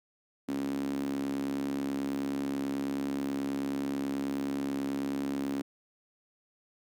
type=tone with high-pass filter; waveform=sawtooth; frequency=69.3 Hz; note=C#2; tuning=in tune; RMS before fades=-33 dBFS; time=0.48-5.62 s; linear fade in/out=10 ms; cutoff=260 Hz; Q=7.5; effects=none